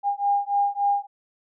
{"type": "beating tone pair", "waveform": "sine", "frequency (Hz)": [806, 809.5], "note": ["G5", "G#5"], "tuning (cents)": [48, -45], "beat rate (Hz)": 3.5, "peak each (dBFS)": -23, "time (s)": [0.03, 1.07], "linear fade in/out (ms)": 50, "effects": []}